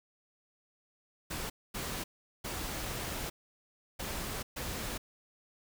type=noise bursts at uneven times; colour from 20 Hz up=pink; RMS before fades=-38 dBFS; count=5; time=1.3-1.5 / 1.74-2.04 / 2.44-3.3 / 3.99-4.43 / 4.56-4.98 s; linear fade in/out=10 ms; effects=none